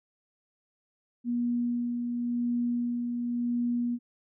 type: tone with tremolo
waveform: sine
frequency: 240.3 Hz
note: B3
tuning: 47 cents flat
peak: -25 dBFS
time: 1.24-3.99 s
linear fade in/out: 50 ms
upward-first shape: sine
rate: 0.93 Hz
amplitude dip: 35%
effects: none